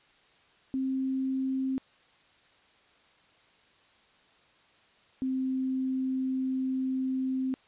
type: tone pair in turn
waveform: sine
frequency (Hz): 264.3 / 261.3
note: C4 / C4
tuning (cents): +18 / -2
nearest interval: unison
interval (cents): 20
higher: first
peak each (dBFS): -27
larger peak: neither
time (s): 0.74-1.78 / 5.22-7.54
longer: second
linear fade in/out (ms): 0
effects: white hiss -62 dBFS RMS until 7.67 s + resampled to 8000 Hz